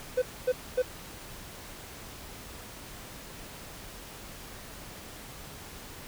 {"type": "tone bursts", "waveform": "triangle", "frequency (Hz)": 505, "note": "B4", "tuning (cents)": 39, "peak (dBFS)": -20, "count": 3, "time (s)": [0.17, 0.823], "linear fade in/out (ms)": 10, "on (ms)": 51, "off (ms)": 250, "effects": ["pink hiss -45 dBFS RMS until 6.07 s"]}